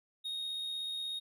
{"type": "tone with amplitude modulation", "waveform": "triangle", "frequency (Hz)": 3729, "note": "A#7", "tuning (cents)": 0, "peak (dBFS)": -33, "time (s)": [0.24, 1.2], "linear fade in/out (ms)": 20, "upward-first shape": "sine", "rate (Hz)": 76.5, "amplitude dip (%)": 30, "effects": []}